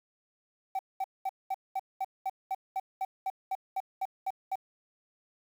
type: tone bursts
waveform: sine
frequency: 767 Hz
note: G5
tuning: 38 cents flat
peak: -26 dBFS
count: 16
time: 0.75-4.556 s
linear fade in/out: 5 ms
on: 41 ms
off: 210 ms
effects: tanh soft clip ceiling -28 dBFS + 9-bit